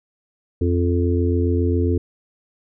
harmonic tone, 87.31 Hz, F2, in tune, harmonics 1 / 3 / 4 / 5, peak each -18 / -23 / -24 / -25 dBFS, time 0.61-1.98 s, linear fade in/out 5 ms, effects none

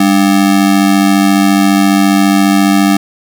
square ring-modulated tone, 246.9 Hz, B3, in tune, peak -4 dBFS, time 0-2.97 s, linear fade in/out 5 ms, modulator 47.3 Hz, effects 7-bit

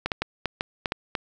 clicks, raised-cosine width 0.3 ms, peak -9 dBFS, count 8, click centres 0.06 / 0.118 / 0.22 / 0.457 / 0.609 / 0.858 / 0.921 / 1.152 s, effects none

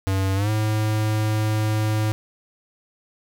square tone with pitch glide, 96.1 to 107.87 Hz, G2 to A2, -34 to -34 cents, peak -20 dBFS, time 0.07-2.12 s, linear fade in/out 0 ms, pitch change +200 cents, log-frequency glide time 0.35-0.5 s, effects none

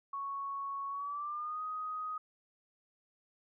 sine tone with pitch glide, 1108.7 to 1251.7 Hz, C#6 to D#6, 0 to +10 cents, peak -36 dBFS, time 0.13-2.18 s, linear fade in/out 5 ms, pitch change +210 cents, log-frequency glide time 0.89-1.62 s, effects none

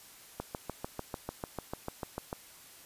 click train, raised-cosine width 1 ms, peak -21 dBFS, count 14, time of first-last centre 0.4-2.329 s, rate 6.74 Hz, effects white hiss -54 dBFS RMS until 2.85 s + resampled to 32000 Hz

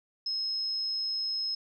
sine tone, 5160 Hz, E8, 38 cents flat, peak -29 dBFS, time 0.26-1.55 s, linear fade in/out 5 ms, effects none

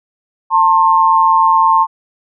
sine tone pair together, 896.4 / 1066 Hz, A5 / C6, +32 / +32 cents, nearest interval minor third, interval 300 cents, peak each -10 dBFS, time 0.5-1.87 s, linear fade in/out 50 ms, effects none

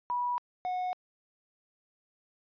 sine / triangle tone pair in turn, 976 / 731.2 Hz, B5 / F#5, -21 / -21 cents, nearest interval perfect fourth, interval 500 cents, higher first, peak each -28 dBFS, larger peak neither, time 0.1-0.38 / 0.65-0.93 s, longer neither, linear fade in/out 0 ms, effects resampled to 11025 Hz

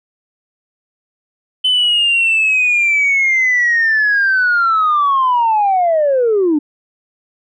sine linear sweep, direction down, 3044 to 284.4 Hz, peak -9 dBFS, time 1.64-6.59 s, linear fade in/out 10 ms, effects tanh soft clip ceiling -7 dBFS

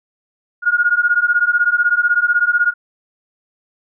sine beating tone pair, 1425 / 1441 Hz, F6 / F#6, +34 / -46 cents, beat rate 16 Hz, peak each -15 dBFS, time 0.62-2.74 s, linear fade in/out 50 ms, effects none

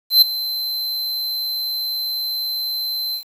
square tone with ADSR envelope, 4086 Hz, C8, 42 cents flat, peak -6 dBFS, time 0.1-3.24 s, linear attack 120 ms, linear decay 6 ms, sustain -16 dB, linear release 97 ms, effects 7-bit

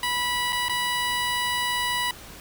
15% pulse tone with dropouts, 980 Hz, B5, 14 cents flat, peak -17 dBFS, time 0.03-2.11 s, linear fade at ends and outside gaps 2 ms, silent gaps 0.524-0.528 / 0.684-0.695 s, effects pink hiss -43 dBFS RMS until 2.4 s

